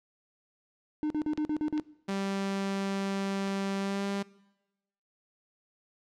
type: tone bursts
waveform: triangle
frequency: 303.5 Hz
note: D#4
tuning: 43 cents flat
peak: -25 dBFS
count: 7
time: 1.03-1.798 s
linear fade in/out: 0 ms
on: 72 ms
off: 44 ms
type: clicks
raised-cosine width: 0.2 ms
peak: -25 dBFS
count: 4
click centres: 1.375 / 1.778 / 2.103 / 3.477 s
type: tone with pitch glide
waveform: sawtooth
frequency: 196 to 198.74 Hz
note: G3 to G3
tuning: 0 to +24 cents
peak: -26 dBFS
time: 2.08-4.23 s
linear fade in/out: 10 ms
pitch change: +24 cents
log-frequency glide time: 3.79-4.04 s
effects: noise-tail reverb RT60 1.0 s tail -22 dB re dry + low-pass 7000 Hz 12 dB/octave